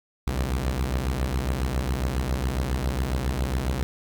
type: beating tone pair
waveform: sawtooth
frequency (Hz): 62 / 69.3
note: B1 / C#2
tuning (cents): +7 / 0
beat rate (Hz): 7.3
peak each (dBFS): -22 / -24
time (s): 0.27-3.83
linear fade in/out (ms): 0
effects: 9-bit